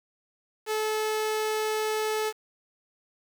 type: tone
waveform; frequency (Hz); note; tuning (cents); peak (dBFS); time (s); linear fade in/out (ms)
sawtooth; 432.4; A4; -30; -22; 0.66-2.33; 50
effects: 8-bit